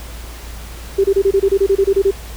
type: tone bursts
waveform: sine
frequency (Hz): 392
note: G4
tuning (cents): 0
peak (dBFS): -9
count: 13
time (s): 0.98-2.111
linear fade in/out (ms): 10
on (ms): 63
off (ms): 26
effects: added 57 Hz sine -30 dBFS peak until 2.36 s + pink hiss -36 dBFS RMS until 2.36 s